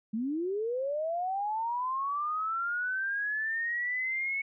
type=linear sweep; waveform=sine; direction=up; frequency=207.7 to 2217 Hz; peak=-29 dBFS; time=0.13-4.42 s; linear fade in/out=10 ms; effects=none